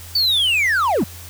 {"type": "linear sweep", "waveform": "triangle", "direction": "down", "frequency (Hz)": [4600, 146.83], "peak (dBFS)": -13, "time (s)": [0.15, 1.04], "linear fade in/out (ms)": 5, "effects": ["added 86 Hz sine -37 dBFS peak until 1.29 s", "white hiss -39 dBFS RMS until 1.29 s"]}